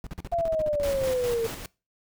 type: noise bursts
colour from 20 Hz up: brown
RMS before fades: -35 dBFS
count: 16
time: 0.04-1.101 s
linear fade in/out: 0 ms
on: 26 ms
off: 43 ms
type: exponential sweep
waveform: sine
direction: down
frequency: 694 to 449.8 Hz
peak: -23 dBFS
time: 0.32-1.47 s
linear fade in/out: 5 ms
type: noise with tremolo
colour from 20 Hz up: pink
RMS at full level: -35 dBFS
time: 0.83-1.66 s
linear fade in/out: 2 ms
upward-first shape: square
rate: 4.9 Hz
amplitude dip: 45%
effects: noise-tail reverb RT60 0.3 s tail -23 dB re dry